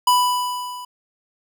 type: tone with level ramp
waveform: square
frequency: 990 Hz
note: B5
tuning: 4 cents sharp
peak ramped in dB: -12 to -33 dBFS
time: 0.07-0.85 s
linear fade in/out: 5 ms
effects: none